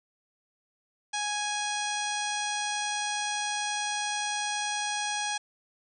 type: harmonic tone with a mistuned harmonic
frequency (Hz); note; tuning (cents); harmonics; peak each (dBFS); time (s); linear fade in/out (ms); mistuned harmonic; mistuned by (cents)
830.6; G#5; 0; 1 / 2 / 3 / 4 / 5 / 6 / 7 / 8 / 10; -33 / -36 / -38 / -37 / -41 / -43 / -38 / -43 / -40; 1.13-5.38; 10; 10; -36
effects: none